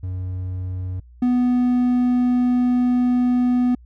triangle tone pair in turn, 92.1 / 247.4 Hz, F#2 / B3, -7 / +3 cents, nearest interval octave + perfect fourth, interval 1710 cents, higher second, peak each -22 / -13 dBFS, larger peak second, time 0.03-1 / 1.22-3.75 s, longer second, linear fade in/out 5 ms, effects added 60 Hz sine -43 dBFS peak until 3.85 s

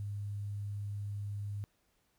sine tone with quantisation, 102 Hz, G#2, 31 cents flat, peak -36 dBFS, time 0-1.64 s, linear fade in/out 0 ms, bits 11, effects pink hiss -75 dBFS RMS until 2.18 s

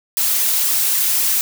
blue noise with flanger, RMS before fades -17 dBFS, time 0.17-1.41 s, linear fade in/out 0 ms, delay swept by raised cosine 1.3 to 4.3 ms, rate 3.8 Hz, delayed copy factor -0.7, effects none

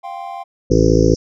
triangle chord, F suspended second, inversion none, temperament equal, 698.5 / 784 / 1046.5 Hz, F5 / G5 / C6, 0 / 0 / 0 cents, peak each -28 / -27 / -32 dBFS, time 0.03-0.44 s, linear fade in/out 20 ms
harmonic tone, 55 Hz, A1, in tune, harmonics 1 / 2 / 3 / 5 / 6 / 7 / 8 / 9, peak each -18 / -18 / -18 / -18 / -18 / -18 / -18 / -18 dBFS, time 0.7-1.15 s, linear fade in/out 10 ms
white band-pass noise, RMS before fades -36 dBFS, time 0.71-1.16 s, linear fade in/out 2 ms, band 5100 to 6100 Hz, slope 96 dB/octave
effects none

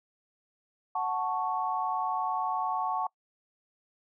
sine chord, F# minor, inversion none, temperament equal, 740 / 880 / 1108.7 Hz, F#5 / A5 / C#6, 0 / 0 / 0 cents, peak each -32 dBFS, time 0.95-3.07 s, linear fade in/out 5 ms, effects noise-tail reverb RT60 0.1 s tail -24 dB re dry

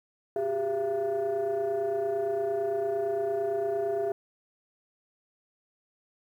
sine tone cluster, 373.6 / 402.4 / 675 Hz, F#4 / G4 / E5, +17 / +45 / +41 cents, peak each -35 / -27 / -29 dBFS, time 0.36-4.12 s, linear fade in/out 2 ms, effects tanh soft clip ceiling -22 dBFS + 10-bit

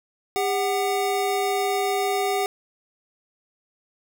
square tone pair together, 401.3 / 746.3 Hz, G4 / F#5, +41 / +15 cents, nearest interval major seventh, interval 1074 cents, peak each -25 dBFS, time 0.36-2.46 s, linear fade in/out 0 ms, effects none

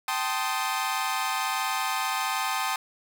sawtooth chord, A half-diminished seventh, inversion third, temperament equal with one note detuned, 778.6 / 880 / 1046.5 / 1244.5 Hz, G5 / A5 / C6 / Eb6, -12 / 0 / 0 / 0 cents, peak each -28 dBFS, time 0.08-2.76 s, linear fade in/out 2 ms, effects none

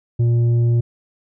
triangle tone with tanh clipping, 118.2 Hz, A#2, 24 cents sharp, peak -14 dBFS, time 0.19-0.81 s, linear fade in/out 10 ms, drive 10 dB, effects none

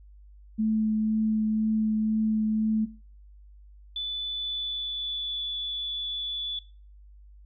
sine tone with vibrato, 217.4 Hz, A3, 21 cents flat, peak -22 dBFS, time 0.58-2.86 s, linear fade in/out 20 ms, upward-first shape triangle, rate 2 Hz, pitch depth 10 cents each way
sine tone with pitch glide, 3487 to 3451 Hz, A7 to A7, -16 to -34 cents, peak -29 dBFS, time 3.96-6.59 s, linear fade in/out 2 ms, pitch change -18 cents, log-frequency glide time 4.32-5.45 s
effects noise-tail reverb RT60 0.4 s tail -19 dB re dry + added 50 Hz sine -48 dBFS peak until 7.45 s

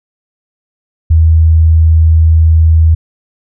sine tone, 80.5 Hz, E2, 41 cents flat, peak -3 dBFS, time 1.1-2.95 s, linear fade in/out 10 ms, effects none

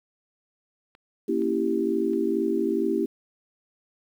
clicks, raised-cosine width 0.3 ms, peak -35 dBFS, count 3, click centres 0.951 / 1.42 / 2.134 s
sine chord, A# diminished seventh, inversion none, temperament equal, 233.1 / 277.2 / 329.6 / 392 Hz, A#3 / C#4 / E4 / G4, 0 / 0 / 0 / 0 cents, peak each -29 / -30 / -26 / -26 dBFS, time 1.28-3.06 s, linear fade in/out 10 ms
effects 9-bit

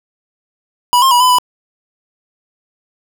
square tone with pitch steps, 979 / 1062 / 971 / 1007 / 992 Hz, B5 / C6 / B5 / B5 / B5, -15 / +25 / -30 / +33 / +7 cents, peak -8 dBFS, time 0.93-1.385 s, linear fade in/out 0 ms, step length 91 ms, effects none

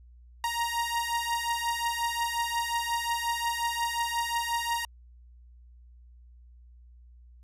sawtooth beating tone pair, 934 / 939.6 Hz, A#5 / A#5, +3 / +13 cents, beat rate 5.6 Hz, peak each -27 dBFS, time 0.44-4.85 s, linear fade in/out 2 ms, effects added 60 Hz sine -50 dBFS peak until 7.43 s + resampled to 32000 Hz

